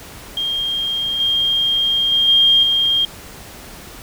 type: tone with level steps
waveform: sine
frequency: 3214 Hz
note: G7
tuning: 43 cents sharp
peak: -18 / -14 / -12 / -9 / -13 dBFS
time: 0.37-3.05 s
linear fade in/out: 2 ms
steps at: 1.2 / 2.12 / 2.28 / 2.63 s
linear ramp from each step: 2 ms
effects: pink hiss -37 dBFS RMS until 4.02 s